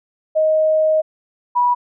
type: tone pair in turn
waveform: sine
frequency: 626 / 975.5 Hz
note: D#5 / B5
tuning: +10 / -22 cents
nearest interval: minor sixth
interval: 768 cents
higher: second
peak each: -12 dBFS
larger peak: neither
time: 0.35-1.02 / 1.55-1.75 s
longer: first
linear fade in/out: 20 ms
effects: none